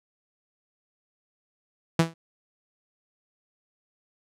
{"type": "tone with exponential decay", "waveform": "sawtooth", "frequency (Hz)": 164.81, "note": "E3", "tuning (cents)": 0, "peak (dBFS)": -11, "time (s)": [1.99, 2.14], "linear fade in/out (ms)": 5, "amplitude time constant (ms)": 32, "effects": ["low-pass 9000 Hz 12 dB/octave"]}